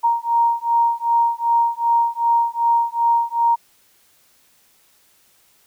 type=beating tone pair; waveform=sine; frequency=932.3 / 934.9 Hz; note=A#5 / A#5; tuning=0 / +5 cents; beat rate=2.6 Hz; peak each=-18 dBFS; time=0.03-3.56 s; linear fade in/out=20 ms; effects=white hiss -57 dBFS RMS until 5.66 s